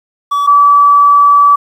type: tone pair in turn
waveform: triangle / sine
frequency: 1145 / 1150.6 Hz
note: D6 / D6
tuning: -44 / -36 cents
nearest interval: unison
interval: 8 cents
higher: second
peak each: -8 / -3 dBFS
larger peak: second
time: 0.31-0.47 / 0.47-1.56 s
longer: second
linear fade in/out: 10 ms
effects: 7-bit